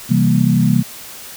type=chord; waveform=sine; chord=C dominant seventh; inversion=none; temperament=equal; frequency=130.81 / 164.81 / 196 / 233.1 Hz; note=C3 / E3 / G3 / Bb3; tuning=0 / 0 / 0 / 0 cents; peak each=-16 dBFS; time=0.09-0.83 s; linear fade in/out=20 ms; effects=white hiss -34 dBFS RMS until 1.36 s